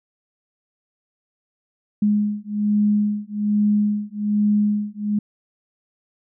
sine beating tone pair, 207.7 / 208.9 Hz, G#3 / G#3, 0 / +10 cents, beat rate 1.2 Hz, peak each -20 dBFS, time 2.02-5.19 s, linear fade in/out 5 ms, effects none

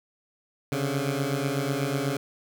15% pulse beating tone pair, 135.1 / 143.2 Hz, C#3 / D3, -44 / -43 cents, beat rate 8.1 Hz, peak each -22 dBFS, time 0.72-2.17 s, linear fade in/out 2 ms, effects none

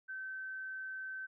sine tone, 1539 Hz, G6, 32 cents flat, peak -40 dBFS, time 0.08-1.27 s, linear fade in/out 20 ms, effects none

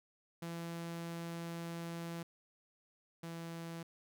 sawtooth tone pair in turn, 168.4 / 166.66 Hz, E3 / E3, +37 / +19 cents, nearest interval unison, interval 18 cents, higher first, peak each -37 / -39 dBFS, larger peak first, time 0.42-2.23 / 3.23-3.83 s, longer first, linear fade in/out 5 ms, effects none

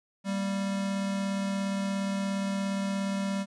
square tone pair together, 196 / 233.1 Hz, G3 / A#3, 0 / 0 cents, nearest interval minor third, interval 300 cents, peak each -29 / -40 dBFS, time 0.24-3.46 s, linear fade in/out 50 ms, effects resampled to 22050 Hz + 11-bit

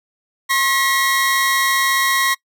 sawtooth tone pair together, 1076 / 1917.2 Hz, C6 / A#6, +48 / +48 cents, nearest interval minor seventh, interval 1000 cents, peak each -14 dBFS, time 0.49-2.35 s, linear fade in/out 20 ms, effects noise-tail reverb RT60 0.1 s tail -23 dB re dry

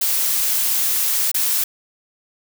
blue noise with dropouts, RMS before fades -19 dBFS, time 0.01-1.64 s, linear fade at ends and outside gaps 5 ms, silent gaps 1.316-1.343 s, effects none

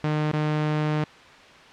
sawtooth tone with dropouts, 152.2 Hz, D#3, 38 cents flat, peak -18 dBFS, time 0.04-1.04 s, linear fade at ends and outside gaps 0 ms, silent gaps 0.314-0.334 s, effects white hiss -47 dBFS RMS until 1.72 s + low-pass 3000 Hz 12 dB/octave

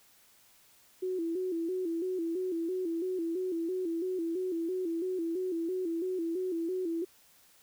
sine tone with vibrato, 350.6 Hz, F4, 7 cents sharp, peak -30 dBFS, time 1.02-7.05 s, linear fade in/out 10 ms, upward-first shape square, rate 3 Hz, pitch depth 94 cents each way, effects white hiss -62 dBFS RMS until 7.62 s

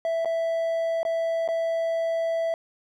triangle tone with dropouts, 660 Hz, E5, 2 cents sharp, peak -21 dBFS, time 0.05-2.54 s, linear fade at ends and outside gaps 1 ms, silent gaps 0.248-0.256 / 1.031-1.051 / 1.478-1.487 s, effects none

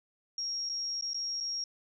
sine tone with dropouts, 5588 Hz, F8, in tune, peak -32 dBFS, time 0.38-1.64 s, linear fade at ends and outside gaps 2 ms, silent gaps 0.691-0.696 / 1.011-1.023 / 1.134-1.144 / 1.403-1.407 s, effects none

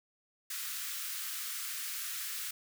white high-pass noise, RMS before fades -39 dBFS, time 0.5-2.51 s, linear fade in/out 5 ms, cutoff 1200 Hz, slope 48 dB/octave, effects none

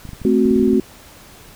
clicks, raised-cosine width 5 ms, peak -20 dBFS, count 12, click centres 0.053 / 0.091 / 0.133 / 0.217 / 0.25 / 0.457 / 0.511 / 0.562 / 0.597 / 0.627 / 0.677 / 0.733 s
sine chord, F# diminished, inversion first, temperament equal, 220 / 261.6 / 370 Hz, A3 / C4 / F#4, 0 / 0 / 0 cents, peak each -16 dBFS, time 0.25-0.8 s, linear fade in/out 2 ms
effects pink hiss -43 dBFS RMS until 1.55 s

